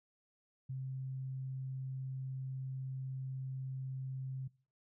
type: tone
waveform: sine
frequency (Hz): 131.9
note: C3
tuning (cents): +14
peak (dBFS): -38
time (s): 0.69-4.48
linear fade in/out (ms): 10
effects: noise-tail reverb RT60 0.4 s tail -22 dB re dry